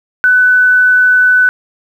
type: tone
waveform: sine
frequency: 1498 Hz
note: F#6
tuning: 21 cents sharp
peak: -5 dBFS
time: 0.24-1.49 s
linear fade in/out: 0 ms
effects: 7-bit